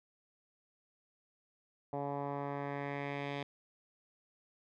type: tone with low-pass filter sweep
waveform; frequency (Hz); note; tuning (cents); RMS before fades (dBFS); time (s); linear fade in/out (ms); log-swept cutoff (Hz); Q
10% pulse; 141.8; C#3; +40; -39; 1.93-3.43; 2; 770 to 3200; 2
effects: none